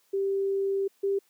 sine tone pair in turn, 392 / 395.2 Hz, G4 / G4, 0 / +14 cents, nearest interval unison, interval 14 cents, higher second, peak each -24 / -23 dBFS, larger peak second, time 0.13-0.88 / 1.03-1.19 s, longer first, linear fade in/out 10 ms, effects white hiss -67 dBFS RMS until 1.29 s + high-pass 200 Hz 12 dB/octave

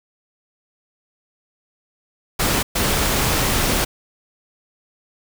pink noise bursts at uneven times, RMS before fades -19 dBFS, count 2, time 2.39-2.63 / 2.75-3.85 s, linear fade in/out 10 ms, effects none

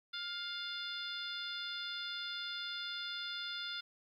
harmonic tone, 704 Hz, F5, 14 cents sharp, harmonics 2 / 3 / 4 / 5 / 6 / 7, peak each -44 / -52 / -51 / -42 / -50 / -49 dBFS, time 0.13-3.81 s, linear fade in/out 10 ms, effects 12-bit

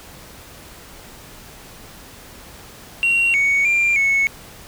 sine tone with pitch steps, 2747 / 2230 / 2382 / 2203 Hz, F7 / C#7 / D7 / C#7, -29 / +10 / +24 / -11 cents, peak -12 dBFS, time 3.03-4.27 s, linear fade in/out 0 ms, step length 310 ms, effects tanh soft clip ceiling -12 dBFS + pink hiss -41 dBFS RMS until 4.67 s

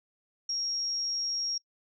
sine tone, 5588 Hz, F8, in tune, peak -29 dBFS, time 0.49-1.58 s, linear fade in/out 5 ms, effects noise-tail reverb RT60 0.1 s tail -25 dB re dry

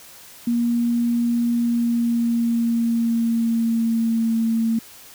sine tone with pitch glide, 236.6 to 226.6 Hz, A#3 to A#3, +26 to -49 cents, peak -17 dBFS, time 0.47-4.79 s, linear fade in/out 5 ms, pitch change -75 cents, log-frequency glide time 1.52-4.37 s, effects white hiss -44 dBFS RMS until 5.14 s

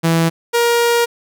sawtooth tone pair in turn, 165 / 472 Hz, E3 / A#4, +2 / +22 cents, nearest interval octave + tritone, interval 1820 cents, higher second, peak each -8 dBFS, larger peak neither, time 0.03-0.3 / 0.53-1.06 s, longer second, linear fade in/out 20 ms, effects none

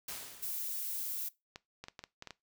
white noise with exponential decay, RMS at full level -40 dBFS, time 0.08-1 s, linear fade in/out 5 ms, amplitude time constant 200 ms
violet noise, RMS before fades -38 dBFS, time 0.42-1.29 s, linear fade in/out 10 ms
clicks, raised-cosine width 0.2 ms, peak -27 dBFS, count 8, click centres 1.559 / 1.84 / 1.884 / 1.992 / 2.039 / 2.224 / 2.273 / 2.307 s
effects noise-tail reverb RT60 0.2 s tail -20 dB re dry

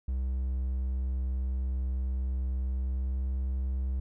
triangle tone with pitch glide, 64.4 to 65.19 Hz, C2 to C2, -27 to -6 cents, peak -26 dBFS, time 0.08-4 s, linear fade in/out 5 ms, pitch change +21 cents, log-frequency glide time 2.8-3.25 s, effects none

